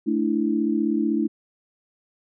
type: chord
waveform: sine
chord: A suspended fourth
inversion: none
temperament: equal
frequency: 220 / 293.7 / 329.6 Hz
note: A3 / D4 / E4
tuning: 0 / 0 / 0 cents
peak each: -24 dBFS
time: 0.06-1.28 s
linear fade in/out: 20 ms
effects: none